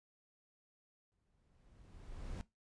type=noise with exponential growth; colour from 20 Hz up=brown; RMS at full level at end=-42 dBFS; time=1.12-2.41 s; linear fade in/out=0 ms; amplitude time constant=280 ms; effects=noise-tail reverb RT60 0.2 s tail -18 dB re dry + resampled to 22050 Hz